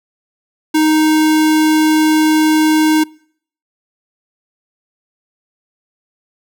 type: tone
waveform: square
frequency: 311.1 Hz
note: D#4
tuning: in tune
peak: -10 dBFS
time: 0.74-3.04 s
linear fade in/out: 10 ms
effects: noise-tail reverb RT60 0.6 s tail -25 dB re dry